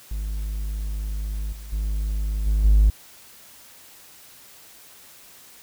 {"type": "tone with level steps", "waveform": "triangle", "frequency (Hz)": 51.91, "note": "G#1", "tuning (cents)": 0, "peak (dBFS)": [-23, -33, -20, -15, -9], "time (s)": [0.11, 2.9], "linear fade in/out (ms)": 5, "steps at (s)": [1.52, 1.72, 2.46, 2.64], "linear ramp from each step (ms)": 10, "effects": ["tanh soft clip ceiling -7 dBFS", "white hiss -48 dBFS RMS until 5.62 s"]}